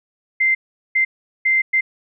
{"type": "tone bursts at uneven times", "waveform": "sine", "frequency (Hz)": 2084, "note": "C7", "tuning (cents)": -7, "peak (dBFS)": -13, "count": 4, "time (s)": [[0.4, 0.55], [0.95, 1.05], [1.45, 1.62], [1.73, 1.81]], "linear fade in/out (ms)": 10, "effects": []}